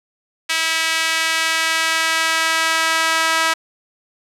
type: tone with high-pass filter sweep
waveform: sawtooth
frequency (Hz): 324.1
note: E4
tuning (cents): -29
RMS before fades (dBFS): -18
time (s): 0.49-3.54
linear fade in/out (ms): 10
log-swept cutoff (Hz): 2100 to 1300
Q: 1.3
effects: low-pass 10000 Hz 12 dB/octave